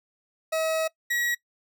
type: tone pair in turn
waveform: 40% pulse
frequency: 640 / 1914.5 Hz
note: D#5 / A#6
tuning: +49 / +46 cents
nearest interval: octave + perfect fifth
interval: 1897 cents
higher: second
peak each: -23 dBFS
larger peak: neither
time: 0.52-0.88 / 1.1-1.35 s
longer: first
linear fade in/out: 10 ms
effects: noise-tail reverb RT60 0.1 s tail -21 dB re dry